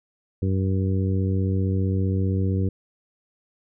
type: harmonic tone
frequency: 95.3 Hz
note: G2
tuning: 48 cents flat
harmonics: 1 / 2 / 3 / 4 / 5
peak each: -21 / -27 / -31 / -33 / -35 dBFS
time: 0.42-2.69 s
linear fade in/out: 5 ms
effects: none